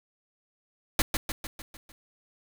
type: noise with echo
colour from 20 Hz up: pink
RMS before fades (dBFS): -22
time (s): 0.99-1.02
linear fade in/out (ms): 2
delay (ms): 150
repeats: 6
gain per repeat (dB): -5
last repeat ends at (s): 1.92
effects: none